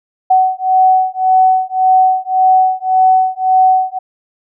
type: beating tone pair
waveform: sine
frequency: 749 / 750.8 Hz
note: F#5 / F#5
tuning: +21 / +25 cents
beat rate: 1.8 Hz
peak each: -11 dBFS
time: 0.3-3.99 s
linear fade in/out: 10 ms
effects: none